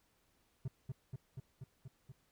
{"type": "tone with echo", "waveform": "triangle", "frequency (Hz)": 130.81, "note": "C3", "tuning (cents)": 0, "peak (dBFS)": -34, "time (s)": [0.65, 0.68], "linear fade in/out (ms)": 5, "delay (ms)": 240, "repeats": 6, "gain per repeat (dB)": -2, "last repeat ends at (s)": 2.12, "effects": ["pink hiss -75 dBFS RMS until 2.31 s"]}